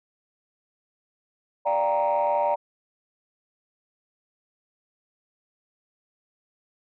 sine chord, G minor seventh, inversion second, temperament equal, 587.3 / 698.5 / 784 / 932.3 Hz, D5 / F5 / G5 / Bb5, 0 / 0 / 0 / 0 cents, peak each -23 / -29 / -27 / -23 dBFS, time 1.65-2.56 s, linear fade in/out 20 ms, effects tanh soft clip ceiling -15 dBFS

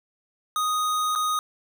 square tone with dropouts, 1244.5 Hz, D#6, in tune, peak -23 dBFS, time 0.56-1.39 s, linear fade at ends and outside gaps 1 ms, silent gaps 1.152-1.158 s, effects none

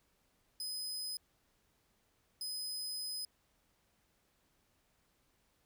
sawtooth tone bursts at uneven times, 5030 Hz, D#8, 18 cents sharp, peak -36 dBFS, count 2, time 0.6-1.17 / 2.41-3.25 s, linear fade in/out 2 ms, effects pink hiss -75 dBFS RMS until 5.65 s

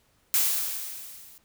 blue noise with level ramp, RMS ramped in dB -21 to -51 dBFS, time 0.34-1.38 s, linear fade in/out 0 ms, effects pink hiss -66 dBFS RMS until 1.44 s

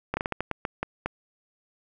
slowing click train, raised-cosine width 0.5 ms, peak -12 dBFS, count 10, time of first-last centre 0.14-1.06 s, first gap 30 ms, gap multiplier 1.29, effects none

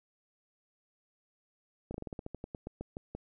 slowing click train, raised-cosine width 2 ms, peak -26 dBFS, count 15, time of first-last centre 1.91-3.15 s, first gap 33 ms, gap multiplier 1.14, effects none

